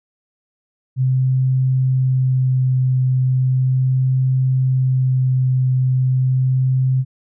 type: tone with vibrato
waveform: sine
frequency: 129.6 Hz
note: C3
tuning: 16 cents flat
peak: -13 dBFS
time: 0.96-7.05 s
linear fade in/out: 50 ms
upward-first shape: sine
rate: 0.37 Hz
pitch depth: 10 cents each way
effects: none